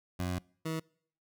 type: tone pair in turn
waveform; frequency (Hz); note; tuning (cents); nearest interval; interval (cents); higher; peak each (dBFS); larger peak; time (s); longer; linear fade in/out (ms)
20% pulse; 90.1 / 160.54; F#2 / E3; -45 / -45; minor seventh; 1000; second; -27 / -28; first; 0.19-0.39 / 0.65-0.8; first; 10
effects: noise-tail reverb RT60 0.6 s tail -26 dB re dry